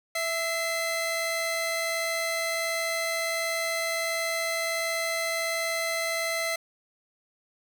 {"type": "tone pair together", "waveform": "sawtooth", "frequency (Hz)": [658.2, 2056], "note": ["E5", "C7"], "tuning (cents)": [-3, -31], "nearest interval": "octave + minor sixth", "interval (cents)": 1972, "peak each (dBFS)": -26, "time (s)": [0.15, 6.56], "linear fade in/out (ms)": 5, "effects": []}